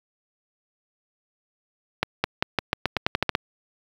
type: accelerating click train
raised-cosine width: 0.3 ms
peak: -4 dBFS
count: 12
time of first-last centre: 2.03-3.351 s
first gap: 210 ms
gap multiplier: 0.88
effects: high-pass 60 Hz 12 dB/octave + 7-bit